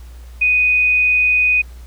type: tone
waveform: sine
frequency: 2489 Hz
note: D#7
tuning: in tune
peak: -11 dBFS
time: 0.41-1.62 s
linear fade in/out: 10 ms
effects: added 60 Hz sine -33 dBFS peak until 1.86 s + pink hiss -49 dBFS RMS until 1.86 s